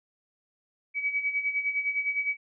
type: tone with tremolo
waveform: sine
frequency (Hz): 2276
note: C#7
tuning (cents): +45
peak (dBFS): -23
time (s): 0.94-2.37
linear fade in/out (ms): 50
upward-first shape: sine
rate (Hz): 9.8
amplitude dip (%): 70
effects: none

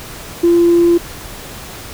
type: tone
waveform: sine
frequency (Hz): 343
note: F4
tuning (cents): -31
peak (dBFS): -6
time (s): 0.43-0.98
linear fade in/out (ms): 10
effects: tanh soft clip ceiling -3 dBFS + pink hiss -31 dBFS RMS until 1.93 s

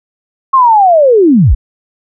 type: linear sweep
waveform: sine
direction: down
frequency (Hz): 1091 to 32.64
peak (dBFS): -3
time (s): 0.53-1.55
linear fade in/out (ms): 10
effects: none

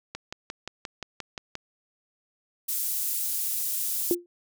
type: click train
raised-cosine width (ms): 0.2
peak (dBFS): -17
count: 9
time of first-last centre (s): 0.15-1.554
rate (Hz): 5.7
type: high-pass noise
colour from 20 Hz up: pink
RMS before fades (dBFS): -29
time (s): 2.68-4.15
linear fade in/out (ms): 10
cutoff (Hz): 11000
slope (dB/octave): 12
type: tone with exponential decay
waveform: sine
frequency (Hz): 349.2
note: F4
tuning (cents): 0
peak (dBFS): -17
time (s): 4.11-4.26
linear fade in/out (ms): 1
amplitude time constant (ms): 31
effects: none

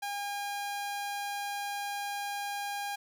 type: tone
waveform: sawtooth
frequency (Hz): 810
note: G#5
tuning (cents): -43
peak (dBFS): -30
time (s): 0.02-2.96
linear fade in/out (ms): 10
effects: none

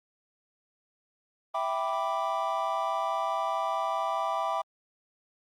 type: chord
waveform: triangle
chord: E minor seventh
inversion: none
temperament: equal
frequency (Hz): 659.3 / 784 / 987.8 / 1174.7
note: E5 / G5 / B5 / D6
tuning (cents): 0 / 0 / 0 / 0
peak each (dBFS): -31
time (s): 1.54-4.62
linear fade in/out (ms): 10
effects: Opus 32 kbps

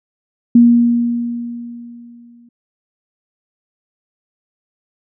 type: tone with exponential decay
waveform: sine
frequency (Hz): 237.2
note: A#3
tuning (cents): +30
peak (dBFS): -3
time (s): 0.55-2.49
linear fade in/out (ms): 5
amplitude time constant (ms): 420
effects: none

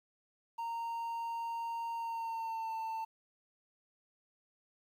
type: tone with pitch glide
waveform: triangle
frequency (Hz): 925 to 894.5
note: A#5 to A5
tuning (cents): -14 to +28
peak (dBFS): -34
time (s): 0.58-3.05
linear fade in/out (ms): 10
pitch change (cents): -58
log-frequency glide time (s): 1.95-2.73
effects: 11-bit

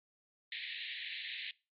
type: band-pass noise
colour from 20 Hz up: pink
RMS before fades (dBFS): -43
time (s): 0.52-1.51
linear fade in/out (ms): 2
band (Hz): 1800 to 4100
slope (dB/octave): 96
effects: noise-tail reverb RT60 0.3 s tail -22 dB re dry + MP3 32 kbps

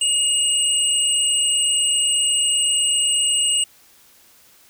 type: tone pair together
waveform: sine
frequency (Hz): 2859 / 8086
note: F7 / B8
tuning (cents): +40 / +40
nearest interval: octave + tritone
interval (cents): 1800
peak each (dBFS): -18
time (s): 0.01-3.64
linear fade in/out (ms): 5
effects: tanh soft clip ceiling -9 dBFS + white hiss -52 dBFS RMS until 4.69 s

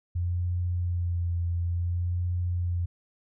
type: tone with vibrato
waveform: sine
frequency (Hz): 87.3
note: F2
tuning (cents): 0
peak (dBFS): -25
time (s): 0.15-2.86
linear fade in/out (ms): 10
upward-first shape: sine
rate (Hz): 0.57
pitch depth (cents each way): 26
effects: none

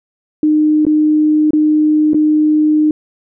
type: tone with dropouts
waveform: sine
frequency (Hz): 305.4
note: D#4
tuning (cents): -32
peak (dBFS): -8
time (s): 0.43-2.91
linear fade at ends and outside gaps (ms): 2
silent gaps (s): 0.852-0.866 / 1.507-1.533 / 2.134-2.144
effects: none

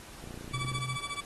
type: click train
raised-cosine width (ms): 3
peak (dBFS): -31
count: 17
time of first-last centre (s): 0.24-0.784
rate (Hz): 29.4
type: tone with tremolo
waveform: 20% pulse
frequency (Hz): 1150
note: D6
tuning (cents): -37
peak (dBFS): -27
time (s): 0.53-1.21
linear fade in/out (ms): 10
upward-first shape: triangle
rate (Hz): 14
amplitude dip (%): 95
type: tone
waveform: sine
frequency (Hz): 128.6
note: C3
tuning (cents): -30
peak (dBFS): -34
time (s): 0.53-0.97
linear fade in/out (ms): 10
effects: pink hiss -49 dBFS RMS until 1.25 s + AAC 32 kbps

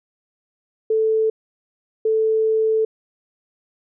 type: tone bursts at uneven times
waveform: sine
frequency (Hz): 440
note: A4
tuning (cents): 0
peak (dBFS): -15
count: 2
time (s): 0.9-1.3 / 2.05-2.85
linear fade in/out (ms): 5
effects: none

